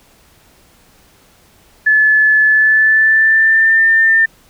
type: tone with pitch glide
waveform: sine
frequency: 1727 to 1798.3 Hz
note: A6 to A6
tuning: -33 to +37 cents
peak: -7 dBFS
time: 1.86-4.26 s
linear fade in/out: 10 ms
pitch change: +70 cents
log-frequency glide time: 2.45-3.81 s
effects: pink hiss -49 dBFS RMS until 4.49 s